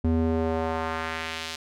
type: tone with band-pass filter sweep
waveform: square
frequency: 81 Hz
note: E2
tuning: 30 cents flat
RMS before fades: -27 dBFS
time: 0.04-1.56 s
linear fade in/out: 5 ms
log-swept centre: 200 to 4400 Hz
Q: 1.1
effects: none